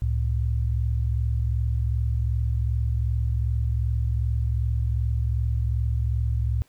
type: tone pair together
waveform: sine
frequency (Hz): 68 / 110.62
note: C#2 / A2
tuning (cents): -33 / +10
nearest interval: minor sixth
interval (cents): 843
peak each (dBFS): -23 / -25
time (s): 0.02-6.62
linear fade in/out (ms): 0
effects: pink hiss -62 dBFS RMS until 6.68 s